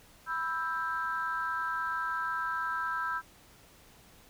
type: chord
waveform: sine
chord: E minor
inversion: second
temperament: just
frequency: 988.9 / 1318.5 / 1582.2 Hz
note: B5 / E6 / G6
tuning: +2 / 0 / +16 cents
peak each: -36 / -33 / -34 dBFS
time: 0.26-3.22 s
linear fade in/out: 50 ms
effects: tanh soft clip ceiling -22 dBFS + pink hiss -58 dBFS RMS until 4.29 s